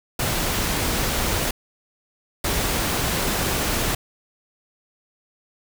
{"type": "noise bursts at uneven times", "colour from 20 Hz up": "pink", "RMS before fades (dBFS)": -23, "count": 2, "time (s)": [[0.19, 1.51], [2.44, 3.95]], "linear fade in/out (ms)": 5, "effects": []}